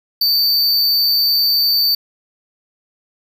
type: tone with amplitude modulation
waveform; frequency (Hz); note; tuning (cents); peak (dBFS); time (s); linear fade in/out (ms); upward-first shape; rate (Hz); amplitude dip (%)
square; 4574; D8; -47; -10; 0.21-1.95; 5; sine; 251; 60
effects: 7-bit